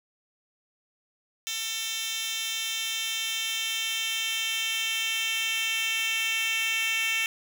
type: tone with high-pass filter sweep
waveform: 10% pulse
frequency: 447.6 Hz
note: A4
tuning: 30 cents sharp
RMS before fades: -29 dBFS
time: 1.47-7.26 s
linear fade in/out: 0 ms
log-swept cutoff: 3900 to 2600 Hz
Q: 2.9
effects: none